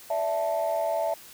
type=chord; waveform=sine; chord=D suspended second; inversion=none; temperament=equal with one note detuned; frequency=579.2 / 659.3 / 880 Hz; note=D5 / E5 / A5; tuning=-24 / 0 / 0 cents; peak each=-30 / -25 / -30 dBFS; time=0.1-1.14 s; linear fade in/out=5 ms; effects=tanh soft clip ceiling -18 dBFS + white hiss -48 dBFS RMS until 1.33 s